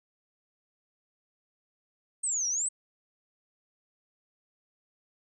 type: exponential two-way sweep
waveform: sine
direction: down then up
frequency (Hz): 8570 to 5588 to 8350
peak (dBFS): -27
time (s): 2.23-2.69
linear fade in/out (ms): 10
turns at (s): 2.48
effects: none